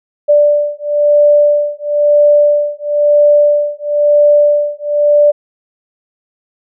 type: beating tone pair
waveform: sine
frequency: 587.3 / 588.3 Hz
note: D5 / D5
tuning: 0 / +3 cents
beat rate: 1 Hz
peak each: -10 dBFS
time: 0.28-5.32 s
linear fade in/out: 20 ms
effects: none